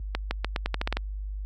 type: accelerating click train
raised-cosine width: 0.3 ms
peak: -11 dBFS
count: 10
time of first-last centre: 0.15-0.97 s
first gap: 160 ms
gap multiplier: 0.85
effects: added 50 Hz sine -26 dBFS peak until 1.45 s + high-pass 60 Hz 12 dB/octave